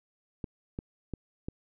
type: clicks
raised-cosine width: 3 ms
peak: -22 dBFS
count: 4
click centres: 0.442 / 0.789 / 1.137 / 1.485 s
effects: none